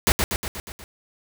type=noise with echo; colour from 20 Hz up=pink; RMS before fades=-17 dBFS; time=0.07-0.12 s; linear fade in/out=0 ms; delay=120 ms; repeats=6; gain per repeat=-4 dB; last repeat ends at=0.84 s; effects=none